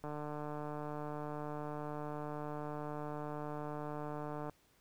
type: click train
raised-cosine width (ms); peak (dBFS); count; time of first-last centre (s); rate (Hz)
1; -29; 665; 0.04-4.496; 149
effects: pink hiss -70 dBFS RMS until 4.8 s